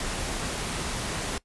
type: noise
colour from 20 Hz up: pink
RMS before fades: -31 dBFS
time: 0-1.38 s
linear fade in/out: 2 ms
effects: noise-tail reverb RT60 0.1 s tail -20 dB re dry + resampled to 24000 Hz